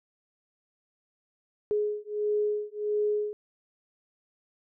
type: beating tone pair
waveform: sine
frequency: 418.4 / 419.9 Hz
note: G#4 / G#4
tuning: +13 / +19 cents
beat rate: 1.5 Hz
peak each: -29 dBFS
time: 1.71-3.33 s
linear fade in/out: 0 ms
effects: none